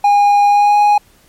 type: tone with pitch glide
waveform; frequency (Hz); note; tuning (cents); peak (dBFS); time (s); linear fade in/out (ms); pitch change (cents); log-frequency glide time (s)
triangle; 816 to 827.9; G#5 to G#5; -31 to -6; -5; 0.04-0.98; 5; +25; 0.47-0.78
effects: pink hiss -50 dBFS RMS until 1.28 s + MP3 64 kbps